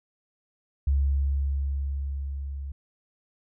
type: tone with level ramp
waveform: sine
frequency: 69.3 Hz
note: C#2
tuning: in tune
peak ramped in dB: -19 to -32 dBFS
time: 0.87-2.72 s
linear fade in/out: 5 ms
effects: none